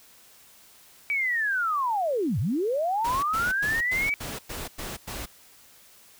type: linear two-way sweep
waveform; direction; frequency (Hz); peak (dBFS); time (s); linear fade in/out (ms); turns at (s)
sine; down then up; 2310 to 85.8 to 2310; -23; 1.1-4.14; 0; 2.39
type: noise bursts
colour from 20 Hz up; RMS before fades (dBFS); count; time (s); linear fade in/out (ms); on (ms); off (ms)
pink; -35; 8; 3.04-5.26; 10; 190; 100
effects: white hiss -54 dBFS RMS until 6.19 s